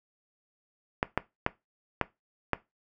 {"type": "clicks", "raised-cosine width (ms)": 0.5, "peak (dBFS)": -9, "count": 5, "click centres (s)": [1.029, 1.176, 1.464, 2.013, 2.533], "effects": ["noise-tail reverb RT60 0.2 s tail -18 dB re dry"]}